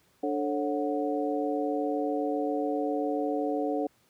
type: harmonic tone with a mistuned harmonic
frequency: 146.83 Hz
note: D3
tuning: in tune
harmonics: 2 / 3 / 4 / 5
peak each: -30 / -32 / -33 / -34 dBFS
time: 0.23-3.87 s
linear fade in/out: 5 ms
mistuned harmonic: 4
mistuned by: -120 cents
effects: pink hiss -66 dBFS RMS until 4.09 s + high-pass 80 Hz 12 dB/octave